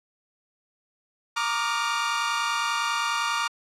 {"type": "tone cluster", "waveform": "sawtooth", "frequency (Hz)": [930, 1155, 1205, 1411], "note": ["A#5", "D6", "D6", "F6"], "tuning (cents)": [-4, -29, 44, 17], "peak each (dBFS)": -26, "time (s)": [1.36, 3.48], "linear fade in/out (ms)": 10, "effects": ["low-pass 7000 Hz 12 dB/octave"]}